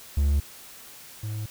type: tone pair in turn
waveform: triangle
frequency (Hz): 71.4 / 107.57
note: D2 / A2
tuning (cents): -48 / -39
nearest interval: perfect fifth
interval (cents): 709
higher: second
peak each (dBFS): -17 / -27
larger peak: first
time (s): 0.17-0.4 / 1.23-1.46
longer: neither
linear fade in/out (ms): 5
effects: white hiss -46 dBFS RMS until 1.5 s